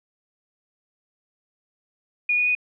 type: tone with pitch steps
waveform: sine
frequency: 2447 / 2463 / 2478 Hz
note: D#7 / D#7 / D#7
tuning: -29 / -18 / -8 cents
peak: -18 dBFS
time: 2.29-2.551 s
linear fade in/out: 5 ms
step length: 87 ms
effects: none